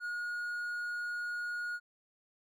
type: tone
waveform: triangle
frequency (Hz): 1441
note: F#6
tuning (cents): -46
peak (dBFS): -33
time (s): 0-1.8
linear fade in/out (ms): 50
effects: none